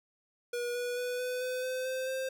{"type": "tone with pitch steps", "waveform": "square", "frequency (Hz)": [482.2, 488.1, 494, 500.1, 506.2, 512.4, 518.6, 524.9], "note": ["B4", "B4", "B4", "B4", "B4", "C5", "C5", "C5"], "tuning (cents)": [-41, -20, 0, 22, 43, -36, -15, 5], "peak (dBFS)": -33, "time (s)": [0.53, 2.29], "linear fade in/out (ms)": 5, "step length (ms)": 220, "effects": []}